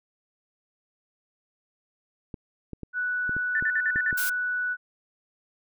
clicks, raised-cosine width 3 ms, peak -23 dBFS, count 8, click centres 2.342 / 2.733 / 2.833 / 3.294 / 3.366 / 3.625 / 3.959 / 4.128 s
sine tone, 1480 Hz, F#6, in tune, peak -25 dBFS, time 2.93-4.77 s, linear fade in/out 50 ms
sine tone bursts, 1776 Hz, A6, 16 cents sharp, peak -23 dBFS, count 6, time 3.55-4.11 s, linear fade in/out 2 ms, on 50 ms, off 52 ms
blue noise, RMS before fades -30 dBFS, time 4.17-4.3 s, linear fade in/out 10 ms
effects none

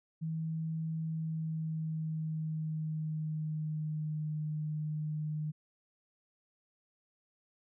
sine tone with pitch glide, 160.5 to 152.99 Hz, E3 to D#3, -46 to -29 cents, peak -33 dBFS, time 0.21-5.52 s, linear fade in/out 20 ms, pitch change -83 cents, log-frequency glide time 1-4.41 s, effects none

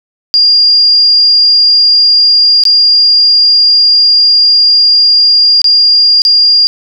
sine tone with dropouts, 4812 Hz, D8, 41 cents sharp, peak -3 dBFS, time 0.34-6.67 s, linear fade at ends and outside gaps 0 ms, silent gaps 2.637-2.653 / 5.617-5.643 / 6.219-6.251 s, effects none

